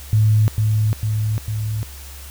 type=tone with echo; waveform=sine; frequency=107.8 Hz; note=A2; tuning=35 cents flat; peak=-11 dBFS; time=0.13-0.48 s; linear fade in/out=0 ms; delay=450 ms; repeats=3; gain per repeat=-3 dB; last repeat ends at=1.83 s; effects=added 69 Hz sine -35 dBFS peak until 2.3 s + white hiss -40 dBFS RMS until 2.3 s